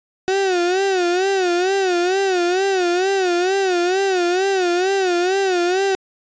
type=tone with vibrato; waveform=35% pulse; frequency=369.8 Hz; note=F#4; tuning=1 cent flat; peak=-14 dBFS; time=0.28-5.95 s; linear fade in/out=0 ms; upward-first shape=sine; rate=2.2 Hz; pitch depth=110 cents each way; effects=resampled to 16000 Hz